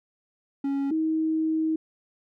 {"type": "tone pair in turn", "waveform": ["triangle", "sine"], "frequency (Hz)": [277.2, 317.4], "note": ["C#4", "D#4"], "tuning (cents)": [0, 35], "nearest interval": "major second", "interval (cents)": 235, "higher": "second", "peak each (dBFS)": -22, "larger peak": "neither", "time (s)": [[0.64, 0.91], [0.91, 1.76]], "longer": "second", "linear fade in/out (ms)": 5, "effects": []}